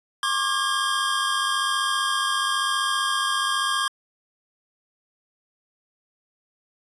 square tone cluster, 1082 / 1177 / 1627 / 3205 Hz, C#6 / D6 / G#6 / G7, -42 / +3 / -36 / +38 cents, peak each -28 dBFS, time 0.23-3.88 s, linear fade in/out 2 ms, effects resampled to 24000 Hz

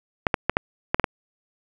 clicks, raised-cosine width 0.5 ms, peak -3 dBFS, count 7, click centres 0.268 / 0.342 / 0.496 / 0.569 / 0.945 / 0.997 / 1.042 s, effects none

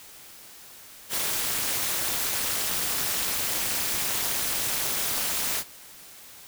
white noise with amplitude modulation, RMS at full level -24 dBFS, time 1.09-5.64 s, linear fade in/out 50 ms, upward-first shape sine, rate 237 Hz, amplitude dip 80%, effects white hiss -47 dBFS RMS until 6.47 s

